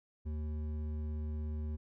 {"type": "tone with hard clipping", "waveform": "sine", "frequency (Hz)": 76.4, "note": "D#2", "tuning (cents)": -31, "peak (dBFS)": -37, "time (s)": [0.25, 1.77], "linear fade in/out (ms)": 20, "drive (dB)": 9, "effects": []}